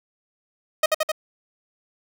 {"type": "tone with echo", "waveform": "sawtooth", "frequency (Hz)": 624, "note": "D#5", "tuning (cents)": 5, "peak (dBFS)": -11, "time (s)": [0.83, 0.86], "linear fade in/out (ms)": 5, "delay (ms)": 86, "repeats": 3, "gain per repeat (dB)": -2, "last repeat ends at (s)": 1.118, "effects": []}